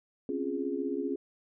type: chord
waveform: sine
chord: Db major seventh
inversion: third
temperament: equal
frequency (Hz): 261.6 / 277.2 / 349.2 / 415.3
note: C4 / Db4 / F4 / Ab4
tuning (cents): 0 / 0 / 0 / 0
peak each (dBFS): -38 / -34 / -36 / -35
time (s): 0.29-1.16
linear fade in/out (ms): 2
effects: none